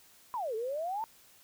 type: exponential two-way sweep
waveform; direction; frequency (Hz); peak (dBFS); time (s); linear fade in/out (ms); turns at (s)
sine; down then up; 1046.5 to 425.9 to 918; -32; 0.34-1.04; 0; 0.55
effects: white hiss -60 dBFS RMS until 1.43 s